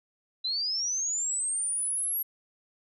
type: linear sweep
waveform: sine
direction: up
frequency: 3951 to 11650 Hz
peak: -27 dBFS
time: 0.44-2.23 s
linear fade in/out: 10 ms
effects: none